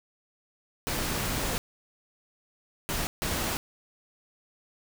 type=noise bursts at uneven times; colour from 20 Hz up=pink; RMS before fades=-30 dBFS; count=3; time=0.87-1.58 / 2.89-3.07 / 3.22-3.57 s; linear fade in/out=0 ms; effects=none